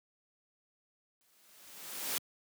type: noise with exponential growth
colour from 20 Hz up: white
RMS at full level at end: -33 dBFS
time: 1.21-2.18 s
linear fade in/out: 0 ms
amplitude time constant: 210 ms
effects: high-pass 150 Hz 12 dB/octave